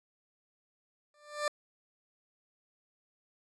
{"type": "tone with exponential growth", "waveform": "20% pulse", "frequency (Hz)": 593, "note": "D5", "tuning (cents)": 17, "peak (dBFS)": -22, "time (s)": [1.14, 1.48], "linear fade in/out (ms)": 2, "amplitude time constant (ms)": 72, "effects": ["resampled to 22050 Hz"]}